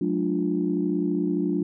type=tone cluster; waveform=sine; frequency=182.5 / 214.1 / 295.6 / 350.8 Hz; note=F#3 / A3 / D4 / F4; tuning=-24 / -47 / +11 / +8 cents; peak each=-27 / -30 / -25 / -28 dBFS; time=0.01-1.63 s; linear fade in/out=5 ms; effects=tanh soft clip ceiling -11 dBFS